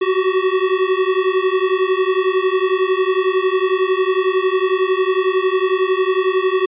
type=beating tone pair; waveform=square; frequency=370 / 381 Hz; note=F#4 / G4; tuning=0 / -49 cents; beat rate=11 Hz; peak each=-18 dBFS; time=0.01-6.66 s; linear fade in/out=10 ms; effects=resampled to 8000 Hz